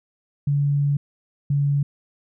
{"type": "tone pair in turn", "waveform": "sine", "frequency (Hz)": [142.9, 142.28], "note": ["D3", "C#3"], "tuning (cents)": [-47, 45], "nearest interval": "unison", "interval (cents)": 8, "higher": "first", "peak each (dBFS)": -17, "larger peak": "neither", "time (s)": [[0.47, 0.97], [1.5, 1.83]], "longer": "first", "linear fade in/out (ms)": 5, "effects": []}